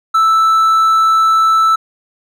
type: tone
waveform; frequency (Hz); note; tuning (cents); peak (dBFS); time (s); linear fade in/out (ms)
triangle; 1318.5; E6; 0; -6; 0.14-1.76; 10
effects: none